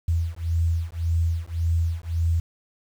sine beating tone pair, 82.41 / 84.21 Hz, E2 / E2, 0 / +37 cents, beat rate 1.8 Hz, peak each -24 dBFS, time 0.08-2.4 s, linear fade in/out 5 ms, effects 8-bit

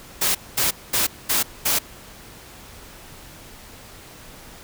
white noise bursts, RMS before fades -20 dBFS, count 5, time 0.21-1.79 s, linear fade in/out 10 ms, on 140 ms, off 220 ms, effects pink hiss -43 dBFS RMS until 4.63 s

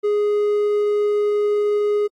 triangle tone, 415.3 Hz, G#4, in tune, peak -14 dBFS, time 0.03-2.08 s, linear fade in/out 20 ms, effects AAC 48 kbps

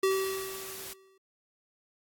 square tone with exponential decay, 384.1 Hz, G4, 35 cents flat, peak -23 dBFS, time 0.03-1.18 s, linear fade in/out 5 ms, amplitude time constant 250 ms
white noise, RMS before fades -42 dBFS, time 0.11-0.93 s, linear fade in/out 0 ms
effects AAC 64 kbps

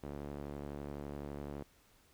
sawtooth tone with band-pass filter, 71.9 Hz, D2, 36 cents flat, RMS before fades -44 dBFS, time 0.03-1.63 s, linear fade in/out 5 ms, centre 390 Hz, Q 0.78, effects pink hiss -67 dBFS RMS until 2.13 s

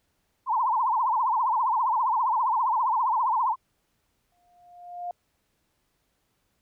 sine tone with vibrato, 956 Hz, A#5, 43 cents sharp, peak -21 dBFS, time 0.46-3.56 s, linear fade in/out 50 ms, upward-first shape triangle, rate 15 Hz, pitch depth 230 cents each way
sine tone with exponential growth, 706 Hz, F5, 19 cents sharp, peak -28 dBFS, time 4.32-5.11 s, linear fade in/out 2 ms, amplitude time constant 170 ms
effects pink hiss -73 dBFS RMS until 6.61 s

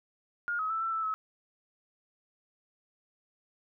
sine tone with pitch steps, 1420 / 1275 / 1321 / 1337 / 1320 / 1289 Hz, F6 / D#6 / E6 / E6 / E6 / E6, +28 / +42 / +3 / +24 / +2 / -39 cents, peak -29 dBFS, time 0.48-1.14 s, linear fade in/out 0 ms, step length 110 ms, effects none

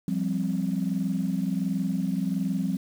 sine chord, F suspended second, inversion none, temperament equal, 174.61 / 196 / 261.6 Hz, F3 / G3 / C4, 0 / 0 / 0 cents, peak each -28 / -27 / -30 dBFS, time 0.08-2.77 s, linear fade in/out 2 ms, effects tanh soft clip ceiling -16 dBFS + 8-bit

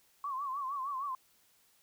sine tone with vibrato, 1092 Hz, C#6, 26 cents flat, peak -34 dBFS, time 0.24-1.15 s, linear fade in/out 2 ms, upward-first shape triangle, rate 6.5 Hz, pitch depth 130 cents each way, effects white hiss -68 dBFS RMS until 1.82 s

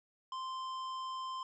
sine tone with hard clipping, 1042 Hz, C6, 7 cents flat, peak -40 dBFS, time 0.32-1.43 s, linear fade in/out 2 ms, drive 11 dB, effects resampled to 16000 Hz

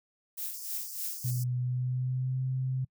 violet noise with tremolo, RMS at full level -34 dBFS, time 0.37-1.31 s, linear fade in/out 10 ms, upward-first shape triangle, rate 3.3 Hz, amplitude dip 100%
white high-pass noise, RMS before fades -42 dBFS, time 0.53-1.44 s, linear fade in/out 10 ms, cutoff 4700 Hz, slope 96 dB/octave
sine tone with pitch glide, 124.4 to 130.13 Hz, B2 to C3, +13 to -9 cents, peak -28 dBFS, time 1.24-2.85 s, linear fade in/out 10 ms, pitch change +78 cents, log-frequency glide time 1.58-2.42 s
effects noise-tail reverb RT60 0.1 s tail -26 dB re dry

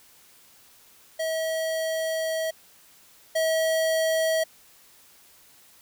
square tone pair in turn, 643 / 643 Hz, E5 / E5, -43 / -43 cents, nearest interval unison, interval 0 cents, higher neither, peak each -26 / -22 dBFS, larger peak second, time 1.19-2.51 / 3.35-4.44 s, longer first, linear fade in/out 10 ms, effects white hiss -55 dBFS RMS until 5.81 s

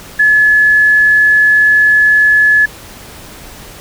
sine tone, 1711 Hz, A6, 49 cents flat, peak -5 dBFS, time 0.19-2.66 s, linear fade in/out 10 ms, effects pink hiss -33 dBFS RMS until 3.8 s

